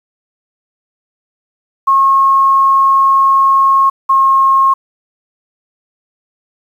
sine tone pair in turn, 1085 / 1078.1 Hz, C#6 / C#6, -37 / -49 cents, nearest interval unison, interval 12 cents, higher first, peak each -6 dBFS, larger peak neither, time 1.87-3.9 / 4.09-4.74 s, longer first, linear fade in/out 10 ms, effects 7-bit

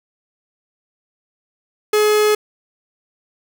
45% pulse tone, 423.4 Hz, G#4, 33 cents sharp, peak -12 dBFS, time 1.93-2.35 s, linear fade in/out 5 ms, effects none

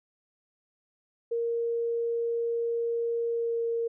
sine tone with pitch glide, 466.2 to 463.2 Hz, A#4 to A#4, 0 to -11 cents, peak -26 dBFS, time 1.31-3.88 s, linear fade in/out 10 ms, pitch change -11 cents, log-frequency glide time 3.29-3.61 s, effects none

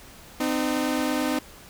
sawtooth tone pair together, 256.6 / 305.5 Hz, C4 / D#4, -34 / -32 cents, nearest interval minor third, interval 302 cents, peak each -22 dBFS, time 0.4-1.39 s, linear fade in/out 5 ms, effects pink hiss -47 dBFS RMS until 1.69 s

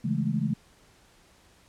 sine chord, A major seventh, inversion first, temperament equal, 138.59 / 164.81 / 207.7 / 220 Hz, C#3 / E3 / G#3 / A3, 0 / 0 / 0 / 0 cents, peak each -30 dBFS, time 0.04-0.54 s, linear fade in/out 10 ms, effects pink hiss -59 dBFS RMS until 1.68 s + low-pass 10000 Hz 12 dB/octave

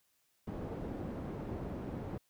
white low-pass noise, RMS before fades -41 dBFS, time 0.47-2.18 s, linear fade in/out 5 ms, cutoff 370 Hz, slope 12 dB/octave, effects white hiss -75 dBFS RMS until 2.29 s

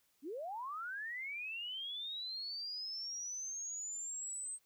sine linear sweep, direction up, 248.5 to 8330 Hz, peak -40 dBFS, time 0.22-4.59 s, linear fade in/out 50 ms, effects white hiss -75 dBFS RMS until 4.65 s

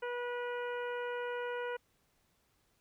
harmonic tone, 486.4 Hz, B4, 26 cents flat, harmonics 1 / 2 / 3 / 4 / 5 / 6, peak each -37 / -43 / -43 / -50 / -52 / -54 dBFS, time 0.02-1.77 s, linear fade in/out 10 ms, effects pink hiss -74 dBFS RMS until 2.8 s

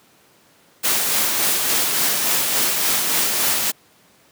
white noise with tremolo, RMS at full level -18 dBFS, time 0.83-3.72 s, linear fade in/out 20 ms, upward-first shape sine, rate 3.5 Hz, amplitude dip 30%, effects pink hiss -54 dBFS RMS until 4.31 s + high-pass 150 Hz 12 dB/octave

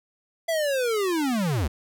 square linear sweep, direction down, 674 to 61.4 Hz, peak -23 dBFS, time 0.48-1.68 s, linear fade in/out 10 ms, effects none

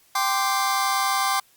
sawtooth chord, G suspended fourth, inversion none, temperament just, 784 / 1045.3 / 1176 Hz, G5 / C6 / D6, 0 / -2 / +2 cents, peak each -21 dBFS, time 0.15-1.4 s, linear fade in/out 5 ms, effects white hiss -58 dBFS RMS until 1.56 s + Opus 48 kbps

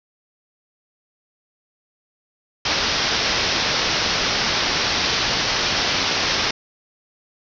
white low-pass noise, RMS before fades -21 dBFS, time 2.65-6.51 s, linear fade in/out 5 ms, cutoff 5800 Hz, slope 96 dB/octave, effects none

